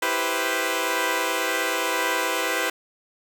10% pulse chord, C major seventh, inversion first, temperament equal, 329.6 / 392 / 493.9 / 523.3 Hz, E4 / G4 / B4 / C5, 0 / 0 / 0 / 0 cents, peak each -21 / -21 / -18 / -20 dBFS, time 0.02-2.7 s, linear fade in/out 5 ms, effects none

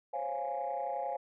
sine chord, Db major seventh, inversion third, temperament equal, 523.3 / 554.4 / 698.5 / 830.6 Hz, C5 / Db5 / F5 / Ab5, 0 / 0 / 0 / 0 cents, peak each -40 / -39 / -37 / -36 dBFS, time 0.13-1.17 s, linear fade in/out 10 ms, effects tanh soft clip ceiling -26 dBFS

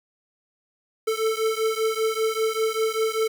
square beating tone pair, 440 / 445.1 Hz, A4 / A4, 0 / +20 cents, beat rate 5.1 Hz, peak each -25 / -26 dBFS, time 1.07-3.28 s, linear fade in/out 10 ms, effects 9-bit

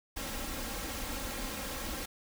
pink noise with comb filter, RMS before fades -38 dBFS, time 0.16-2.06 s, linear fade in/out 10 ms, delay 3.7 ms, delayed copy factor +0.65, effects none

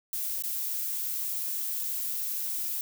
violet noise with dropouts, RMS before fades -32 dBFS, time 0.13-2.81 s, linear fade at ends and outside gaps 1 ms, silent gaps 0.423-0.437 s, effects none

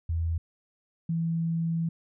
sine tone pair in turn, 82.7 / 165.4 Hz, E2 / E3, +6 / +6 cents, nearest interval octave, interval 1200 cents, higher second, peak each -25 dBFS, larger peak neither, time 0.09-0.38 / 1.09-1.89 s, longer second, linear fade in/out 5 ms, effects none

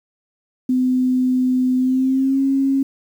sine tone with pitch glide, 254.7 to 271.4 Hz, C4 to C#4, -46 to -36 cents, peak -14 dBFS, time 0.69-2.83 s, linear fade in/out 5 ms, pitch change +110 cents, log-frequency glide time 1.77-2.41 s, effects 8-bit

